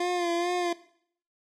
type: tone with vibrato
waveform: 25% pulse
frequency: 349.2 Hz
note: F4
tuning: in tune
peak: -22 dBFS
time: 0-0.73 s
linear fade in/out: 5 ms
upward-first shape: sine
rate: 2.3 Hz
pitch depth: 43 cents each way
effects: noise-tail reverb RT60 0.6 s tail -17 dB re dry + low-pass 7000 Hz 12 dB/octave